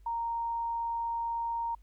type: tone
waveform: sine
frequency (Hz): 929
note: A#5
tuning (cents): -6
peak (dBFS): -30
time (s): 0.06-1.75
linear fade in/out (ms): 5
effects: added 50 Hz sine -53 dBFS peak until 1.82 s + pink hiss -74 dBFS RMS until 1.82 s